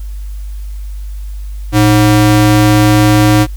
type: ring-modulated tone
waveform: square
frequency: 211.9 Hz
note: G#3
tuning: 35 cents sharp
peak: -3 dBFS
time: 1.72-3.47 s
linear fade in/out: 50 ms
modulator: 97.3 Hz
effects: added 50 Hz sine -20 dBFS peak until 3.56 s + white hiss -45 dBFS RMS until 3.56 s